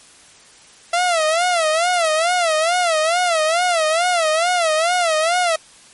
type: tone with vibrato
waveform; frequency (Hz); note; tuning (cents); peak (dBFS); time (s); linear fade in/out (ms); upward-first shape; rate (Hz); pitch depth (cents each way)
sawtooth; 670; E5; +28; -11; 0.93-5.56; 5; sine; 2.3; 140
effects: white hiss -46 dBFS RMS until 5.93 s + MP3 48 kbps